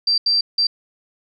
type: tone bursts at uneven times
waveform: sine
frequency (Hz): 4698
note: D8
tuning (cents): 0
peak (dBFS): -14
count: 3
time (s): 0.07-0.18 / 0.26-0.41 / 0.58-0.67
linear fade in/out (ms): 5
effects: none